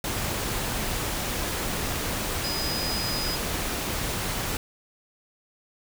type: tone in noise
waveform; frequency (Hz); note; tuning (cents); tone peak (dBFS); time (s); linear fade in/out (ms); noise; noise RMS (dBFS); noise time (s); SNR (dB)
sine; 4978; D#8; 0; -30; 2.44-3.36; 2; pink; -29; 0.04-4.57; -4
effects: none